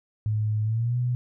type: tone with pitch glide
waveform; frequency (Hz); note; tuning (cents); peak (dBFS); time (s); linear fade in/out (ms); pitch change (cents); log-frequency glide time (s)
sine; 107.3 to 123.26; A2 to B2; -43 to -3; -22; 0.26-1.15; 0; +240; 0.63-0.97
effects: none